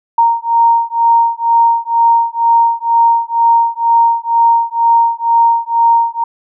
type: beating tone pair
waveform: sine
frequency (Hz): 927 / 929.1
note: A#5 / A#5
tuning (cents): -10 / -6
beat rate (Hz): 2.1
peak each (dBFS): -11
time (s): 0.18-6.24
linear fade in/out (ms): 5
effects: none